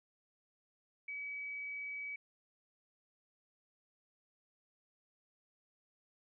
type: tone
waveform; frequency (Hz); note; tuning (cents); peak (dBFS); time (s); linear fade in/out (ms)
sine; 2279; C#7; +47; -40; 1.08-2.16; 5
effects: none